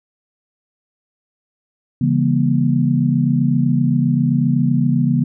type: chord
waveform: sine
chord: C# diminished seventh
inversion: none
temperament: just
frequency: 138.59 / 166.31 / 199.57 / 239.5 Hz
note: C#3 / E3 / G3 / Bb3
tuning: 0 / +16 / +31 / +47 cents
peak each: -17 / -19 / -23 / -17 dBFS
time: 2.01-5.24 s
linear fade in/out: 5 ms
effects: none